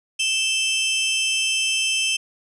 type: tone pair together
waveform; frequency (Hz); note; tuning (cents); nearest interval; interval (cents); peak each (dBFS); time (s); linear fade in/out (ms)
sawtooth; 2637 / 3120; E7 / G7; 0 / -9; minor third; 291; -19; 0.19-2.17; 10
effects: resampled to 24000 Hz